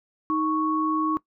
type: tone pair together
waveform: sine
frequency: 313.1 / 1108.7 Hz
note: D#4 / C#6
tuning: +11 / 0 cents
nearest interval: octave + minor seventh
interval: 2189 cents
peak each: -24 dBFS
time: 0.3-1.17 s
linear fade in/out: 0 ms
effects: noise-tail reverb RT60 0.1 s tail -20 dB re dry